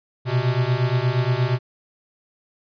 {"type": "beating tone pair", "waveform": "square", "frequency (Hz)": [121.1, 129.6], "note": ["B2", "C3"], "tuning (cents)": [-34, -16], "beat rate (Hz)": 8.5, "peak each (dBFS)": -22, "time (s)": [0.25, 1.59], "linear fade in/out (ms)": 50, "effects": ["resampled to 11025 Hz"]}